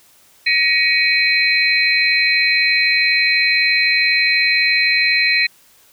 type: tone cluster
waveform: sine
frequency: 1899 / 2257 / 2500 / 4096 Hz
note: A#6 / C#7 / D#7 / C8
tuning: +32 / +31 / +8 / -38 cents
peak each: -18 dBFS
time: 0.46-5.47 s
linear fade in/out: 10 ms
effects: white hiss -51 dBFS RMS until 5.92 s